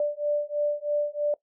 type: beating tone pair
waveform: sine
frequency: 587.3 / 590.4 Hz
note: D5 / D5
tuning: 0 / +9 cents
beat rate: 3.1 Hz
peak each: -27 dBFS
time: 0-1.34 s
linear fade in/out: 2 ms
effects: noise-tail reverb RT60 0.1 s tail -20 dB re dry